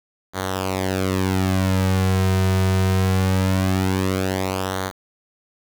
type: tone with flanger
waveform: sawtooth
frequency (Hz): 94.4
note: F#2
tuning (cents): +35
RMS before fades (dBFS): -20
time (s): 0.33-4.92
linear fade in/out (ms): 50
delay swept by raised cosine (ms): 0.38 to 3.68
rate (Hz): 0.22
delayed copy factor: -0.75
effects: 7-bit